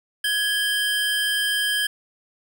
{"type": "tone pair together", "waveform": "square", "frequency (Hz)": [1661.2, 3136], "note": ["G#6", "G7"], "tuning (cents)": [0, 0], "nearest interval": "major seventh", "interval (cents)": 1100, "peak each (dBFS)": -24, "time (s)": [0.24, 1.87], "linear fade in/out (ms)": 5, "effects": []}